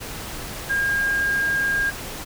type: tone in noise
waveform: sine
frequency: 1617 Hz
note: G#6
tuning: 47 cents flat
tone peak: -19 dBFS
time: 0.69-1.91 s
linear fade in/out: 20 ms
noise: pink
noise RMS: -33 dBFS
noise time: 0-2.25 s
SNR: +11 dB
effects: none